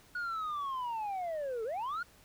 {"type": "linear two-way sweep", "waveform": "sine", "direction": "down then up", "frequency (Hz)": [1462, 428.4, 1462], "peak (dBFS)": -31, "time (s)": [0.15, 2.03], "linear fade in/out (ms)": 5, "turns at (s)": 1.64, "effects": ["tanh soft clip ceiling -33 dBFS", "pink hiss -61 dBFS RMS until 2.24 s"]}